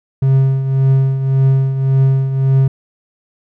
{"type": "tone with tremolo", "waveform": "triangle", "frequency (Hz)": 134.2, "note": "C3", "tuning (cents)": 44, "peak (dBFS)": -5, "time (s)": [0.22, 2.68], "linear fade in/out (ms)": 5, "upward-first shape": "triangle", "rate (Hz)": 1.8, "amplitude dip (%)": 65, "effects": []}